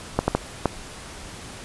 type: clicks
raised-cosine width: 1 ms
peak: -4 dBFS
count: 4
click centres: 0.19 / 0.28 / 0.35 / 0.657 s
effects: pink hiss -39 dBFS RMS until 1.64 s + resampled to 24000 Hz